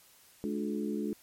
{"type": "harmonic tone with a mistuned harmonic", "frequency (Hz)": 71.2, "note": "C#2", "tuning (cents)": 47, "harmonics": [3, 4, 5, 6], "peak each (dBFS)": [-34, -36, -38, -40], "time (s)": [0.44, 1.13], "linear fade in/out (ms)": 0, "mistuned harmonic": 4, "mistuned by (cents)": 58, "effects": ["white hiss -60 dBFS RMS until 1.22 s", "MP3 64 kbps"]}